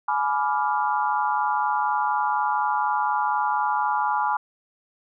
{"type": "chord", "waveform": "sine", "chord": "G# diminished seventh", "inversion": "none", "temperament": "equal with one note detuned", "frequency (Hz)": [843.7, 987.8, 1174.7, 1396.9], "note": ["G#5", "B5", "D6", "F6"], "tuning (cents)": [27, 0, 0, 0], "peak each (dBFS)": [-24, -25, -28, -30], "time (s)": [0.08, 4.37], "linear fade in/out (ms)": 5, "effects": []}